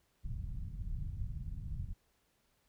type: low-pass noise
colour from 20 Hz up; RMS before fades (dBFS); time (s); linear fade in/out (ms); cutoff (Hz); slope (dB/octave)
pink; -40; 0.23-1.94; 20; 140; 24
effects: pink hiss -75 dBFS RMS until 2.68 s